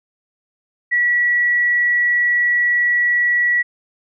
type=tone; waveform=sine; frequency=1937 Hz; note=B6; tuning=34 cents flat; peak=-13 dBFS; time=0.91-3.63 s; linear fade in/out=20 ms; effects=none